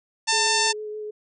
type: harmonic tone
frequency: 895 Hz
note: A5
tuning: 29 cents sharp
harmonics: 1 / 2 / 3 / 4 / 5 / 6 / 7 / 8 / 9 / 10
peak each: -25 / -27 / -28 / -29 / -27 / -27 / -29 / -30 / -35 / -35 dBFS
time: 0.27-0.73 s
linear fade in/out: 20 ms
type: tone with vibrato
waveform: sine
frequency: 425.3 Hz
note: G#4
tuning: 41 cents sharp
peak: -30 dBFS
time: 0.32-1.11 s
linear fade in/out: 10 ms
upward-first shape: sine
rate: 6.5 Hz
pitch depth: 14 cents each way
effects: none